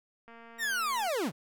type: click train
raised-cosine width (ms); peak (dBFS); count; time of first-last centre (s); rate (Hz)
0.5; -37; 185; 0.28-1.077; 231
type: linear sweep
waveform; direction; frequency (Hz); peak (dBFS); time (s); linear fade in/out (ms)
40% pulse; down; 1900 to 116.54; -28; 0.58-1.32; 50
effects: none